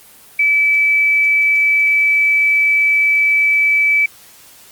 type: tone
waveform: sine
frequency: 2304 Hz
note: D7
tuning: 34 cents flat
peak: -10 dBFS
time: 0.39-4.06 s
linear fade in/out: 5 ms
effects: white hiss -43 dBFS RMS until 4.71 s + Opus 24 kbps